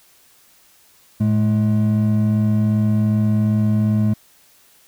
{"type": "tone pair together", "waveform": "triangle", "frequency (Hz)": [110, 212.6], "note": ["A2", "G#3"], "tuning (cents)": [0, 41], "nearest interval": "major seventh", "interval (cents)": 1141, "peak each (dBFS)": -15, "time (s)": [1.2, 4.14], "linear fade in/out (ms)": 10, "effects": ["white hiss -53 dBFS RMS until 4.87 s"]}